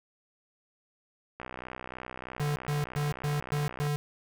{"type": "click train", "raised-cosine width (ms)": 0.5, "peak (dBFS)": -24, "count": 157, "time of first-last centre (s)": [1.4, 3.868], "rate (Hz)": 63.2}
{"type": "tone bursts", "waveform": "square", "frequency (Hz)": 146.83, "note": "D3", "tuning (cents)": 0, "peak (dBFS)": -28, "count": 6, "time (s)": [2.4, 3.96], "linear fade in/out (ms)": 0, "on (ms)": 160, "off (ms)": 120}
{"effects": []}